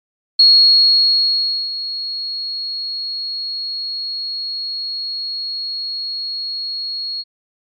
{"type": "tone with ADSR envelope", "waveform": "sine", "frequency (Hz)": 4313, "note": "C#8", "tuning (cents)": -48, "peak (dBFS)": -5, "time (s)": [0.39, 7.24], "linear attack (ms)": 7, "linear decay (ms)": 1300, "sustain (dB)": -16, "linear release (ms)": 39, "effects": ["MP3 64 kbps"]}